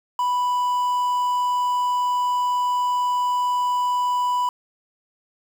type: tone with quantisation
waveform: triangle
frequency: 987.8 Hz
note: B5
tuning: in tune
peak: -17 dBFS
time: 0.19-4.49 s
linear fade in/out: 2 ms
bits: 7
effects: none